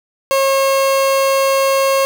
30% pulse tone, 542 Hz, C#5, 39 cents flat, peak -9 dBFS, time 0.31-2.05 s, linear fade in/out 0 ms, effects 8-bit

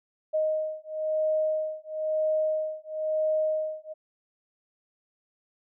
sine beating tone pair, 622.3 / 623.3 Hz, D#5 / D#5, 0 / +3 cents, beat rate 1 Hz, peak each -28 dBFS, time 0.33-3.94 s, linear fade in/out 20 ms, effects none

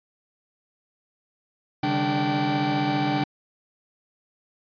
45% pulse tone cluster, 137.6 / 152.7 / 197.6 / 293.8 / 772 Hz, C#3 / D#3 / G3 / D4 / G5, -12 / -32 / +14 / +1 / -27 cents, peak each -30 / -32 / -33 / -25 / -27 dBFS, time 1.83-3.24 s, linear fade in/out 5 ms, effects resampled to 11025 Hz

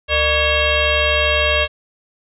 sine tone with frequency modulation, 1661.2 Hz, G#6, in tune, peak -13 dBFS, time 0.08-1.68 s, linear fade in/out 50 ms, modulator 530 Hz, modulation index 3.2, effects none

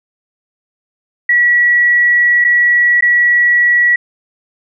sine tone with dropouts, 1933 Hz, B6, 38 cents flat, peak -7 dBFS, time 1.29-3.96 s, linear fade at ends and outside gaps 5 ms, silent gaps 2.443-2.447 / 3.009-3.023 s, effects none

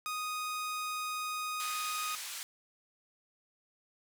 sawtooth tone, 1244.5 Hz, D#6, in tune, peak -31 dBFS, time 0.06-2.15 s, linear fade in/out 0 ms
white band-pass noise, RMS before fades -42 dBFS, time 1.6-2.43 s, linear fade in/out 0 ms, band 1300 to 9700 Hz, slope 12 dB/octave
effects none

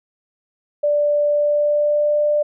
sine tone with pitch glide, 587.3 to 593.8 Hz, D5 to D5, 0 to +19 cents, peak -14 dBFS, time 0.83-2.43 s, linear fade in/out 10 ms, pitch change +19 cents, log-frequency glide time 1.28-2.21 s, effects none

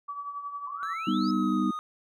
sine tone with tremolo, 1146 Hz, D6, 43 cents flat, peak -31 dBFS, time 0.08-0.94 s, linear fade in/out 10 ms, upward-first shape triangle, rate 11 Hz, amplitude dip 65%
sine exponential sweep, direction up, 987.8 to 5274 Hz, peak -38 dBFS, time 0.67-1.31 s, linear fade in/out 2 ms
triangle tone with pitch glide, 1318.5 to 1237.3 Hz, E6 to D#6, 0 to -10 cents, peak -30 dBFS, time 0.83-1.79 s, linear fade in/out 0 ms, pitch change -110 cents, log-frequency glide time 1.11-1.67 s
sine chord, G augmented, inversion none, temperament equal, 196 / 246.9 / 311.1 Hz, G3 / B3 / D#4, 0 / 0 / 0 cents, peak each -28 dBFS, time 1.07-1.71 s, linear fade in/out 5 ms
effects none

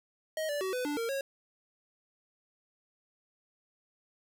square tone with pitch steps, 629 / 582 / 378.4 / 501 / 293 / 460.4 / 547 Hz, D#5 / D5 / F#4 / B4 / D4 / A#4 / C#5, +19 / -16 / +39 / +25 / -4 / -22 / -23 cents, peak -32 dBFS, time 0.37-1.21 s, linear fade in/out 2 ms, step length 120 ms, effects none

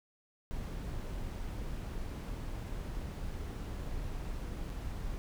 brown noise with dropouts, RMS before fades -39 dBFS, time 0.51-5.18 s, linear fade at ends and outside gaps 0 ms, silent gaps 4.694-4.701 s, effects none

